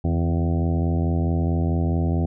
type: harmonic tone with a mistuned harmonic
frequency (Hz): 84.6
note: E2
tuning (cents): +45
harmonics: 1 / 2 / 3 / 4 / 5 / 6 / 7 / 8 / 9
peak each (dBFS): -21 / -24 / -28 / -31 / -37 / -40 / -39 / -37 / -38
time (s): 0.04-2.26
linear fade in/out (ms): 5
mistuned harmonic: 2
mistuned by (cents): -65
effects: none